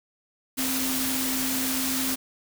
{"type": "tone in noise", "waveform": "sine", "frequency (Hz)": 261.6, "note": "C4", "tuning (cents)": 0, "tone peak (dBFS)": -29, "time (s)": [0.57, 2.16], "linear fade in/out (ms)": 20, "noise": "white", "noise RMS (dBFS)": -28, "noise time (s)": [0.57, 2.16], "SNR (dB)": -4, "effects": []}